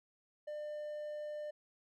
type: tone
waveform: triangle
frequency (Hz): 599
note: D5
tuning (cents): +34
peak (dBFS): -38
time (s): 0.47-1.51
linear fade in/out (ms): 10
effects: none